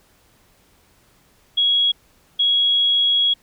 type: tone pair in turn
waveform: sine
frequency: 3322 / 3322 Hz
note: G#7 / G#7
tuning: 0 / 0 cents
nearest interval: unison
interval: 0 cents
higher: neither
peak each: -14 dBFS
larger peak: neither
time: 1.57-1.92 / 2.39-3.34 s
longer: second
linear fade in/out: 10 ms
effects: pink hiss -57 dBFS RMS until 3.42 s